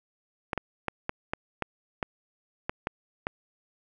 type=clicks; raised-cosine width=0.5 ms; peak=-13 dBFS; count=10; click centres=0.532 / 0.577 / 0.883 / 1.094 / 1.335 / 1.623 / 2.028 / 2.695 / 2.871 / 3.269 s; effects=none